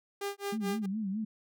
sawtooth tone with tremolo, 401.5 Hz, G4, 41 cents sharp, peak -28 dBFS, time 0.21-0.86 s, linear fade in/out 5 ms, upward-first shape sine, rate 4.6 Hz, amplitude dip 100%
sine tone with vibrato, 205.1 Hz, G#3, 21 cents flat, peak -31 dBFS, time 0.52-1.25 s, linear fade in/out 10 ms, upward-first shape sine, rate 4.8 Hz, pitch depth 140 cents each way
effects none

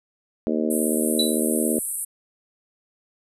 harmonic tone, 77.78 Hz, D#2, in tune, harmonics 3 / 4 / 5 / 6 / 7 / 8, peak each -24 / -26 / -28 / -30 / -31 / -32 dBFS, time 0.47-1.79 s, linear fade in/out 0 ms
pink band-pass noise, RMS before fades -29 dBFS, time 0.7-2.05 s, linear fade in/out 10 ms, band 8400 to 12000 Hz, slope 96 dB/octave
sine tone with exponential decay, 3951 Hz, B7, in tune, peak -16 dBFS, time 1.19-1.4 s, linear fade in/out 5 ms, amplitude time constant 45 ms
effects none

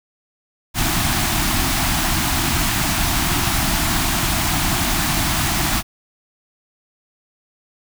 pink band-stop noise, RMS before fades -19 dBFS, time 0.74-5.83 s, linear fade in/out 50 ms, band 360 to 640 Hz, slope 96 dB/octave, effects none

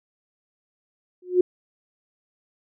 sine tone with exponential growth, 361.8 Hz, F#4, 39 cents flat, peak -10 dBFS, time 1.22-1.41 s, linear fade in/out 5 ms, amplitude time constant 40 ms, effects none

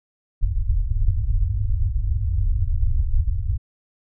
pink low-pass noise, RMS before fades -20 dBFS, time 0.41-3.58 s, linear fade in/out 20 ms, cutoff 110 Hz, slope 96 dB/octave, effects none

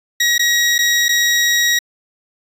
20% pulse tone with dropouts, 1903 Hz, A#6, 35 cents sharp, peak -7 dBFS, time 0.2-1.79 s, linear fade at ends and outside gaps 5 ms, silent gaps 0.381-0.393 / 0.782-0.788 / 1.084-1.09 s, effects resampled to 32000 Hz

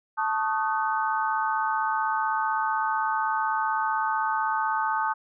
sine chord, D# half-diminished seventh, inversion second, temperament equal with one note detuned, 880 / 1108.7 / 1244.5 / 1516.3 Hz, A5 / C#6 / D#6 / F#6, 0 / 0 / 0 / +42 cents, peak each -26 / -32 / -29 / -31 dBFS, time 0.17-5.14 s, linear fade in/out 20 ms, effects none

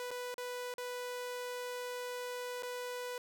sawtooth tone with dropouts, 493.9 Hz, B4, in tune, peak -35 dBFS, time 0-3.18 s, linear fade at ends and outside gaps 1 ms, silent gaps 0.107-0.113 / 0.342-0.38 / 0.74-0.781 / 2.624-2.632 s, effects none

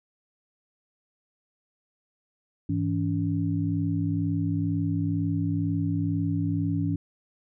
sine tone cluster, 101.2 / 163.3 / 283.5 Hz, G#2 / E3 / C#4, -44 / -16 / +39 cents, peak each -28 dBFS, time 2.69-6.96 s, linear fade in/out 5 ms, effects none

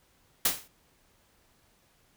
white noise with exponential decay, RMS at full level -21 dBFS, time 0.45-0.68 s, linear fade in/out 5 ms, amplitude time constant 49 ms, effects pink hiss -66 dBFS RMS until 2.16 s

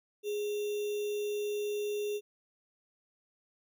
sine tone with sample-and-hold, 415.3 Hz, G#4, in tune, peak -31 dBFS, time 0.23-2.21 s, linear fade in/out 50 ms, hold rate 3150 Hz, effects none

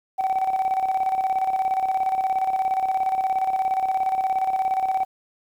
sine tone with tremolo, 762 Hz, G5, 49 cents flat, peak -16 dBFS, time 0.18-5.05 s, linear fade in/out 20 ms, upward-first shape square, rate 17 Hz, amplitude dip 60%, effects tanh soft clip ceiling -16 dBFS + 9-bit

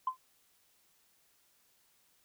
sine tone with exponential decay, 1032 Hz, C6, 24 cents flat, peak -25 dBFS, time 0.07-0.17 s, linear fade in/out 5 ms, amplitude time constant 21 ms, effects tanh soft clip ceiling -21 dBFS + white hiss -70 dBFS RMS until 2.24 s

